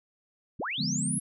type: linear sweep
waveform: sine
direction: up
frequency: 47.42 to 11175 Hz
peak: -30 dBFS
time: 0.59-1.2 s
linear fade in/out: 10 ms
type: chord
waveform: sine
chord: D diminished seventh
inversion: none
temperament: equal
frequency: 146.83 / 174.61 / 207.7 / 246.9 Hz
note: D3 / F3 / Ab3 / Cb4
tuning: 0 / 0 / 0 / 0 cents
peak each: -34 dBFS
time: 0.78-1.19 s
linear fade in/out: 10 ms
effects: none